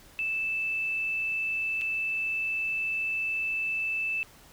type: tone with dropouts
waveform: sine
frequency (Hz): 2637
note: E7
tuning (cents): 0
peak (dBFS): -27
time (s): 0.19-4.23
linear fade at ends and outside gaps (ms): 0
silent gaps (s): 1.812-1.817
effects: pink hiss -54 dBFS RMS until 4.52 s